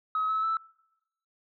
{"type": "tone with pitch steps", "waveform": "sine", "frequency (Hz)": [1276, 1296.8, 1317.9], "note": ["D#6", "E6", "E6"], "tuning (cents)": [43, -29, -1], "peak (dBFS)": -24, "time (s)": [0.15, 0.57], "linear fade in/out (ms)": 2, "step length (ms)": 140, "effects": ["noise-tail reverb RT60 0.9 s tail -26 dB re dry", "tanh soft clip ceiling -21 dBFS"]}